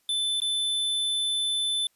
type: tone with dropouts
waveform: square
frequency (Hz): 3520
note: A7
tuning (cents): 0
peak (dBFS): -25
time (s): 0.09-1.87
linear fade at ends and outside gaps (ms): 2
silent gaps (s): 0.402-0.418
effects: white hiss -69 dBFS RMS until 1.95 s + resampled to 32000 Hz